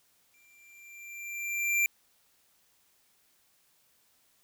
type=tone with exponential growth; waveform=square; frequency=2364 Hz; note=D7; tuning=11 cents sharp; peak=-23 dBFS; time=0.34-1.86 s; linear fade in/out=1 ms; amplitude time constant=330 ms; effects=white hiss -68 dBFS RMS until 4.43 s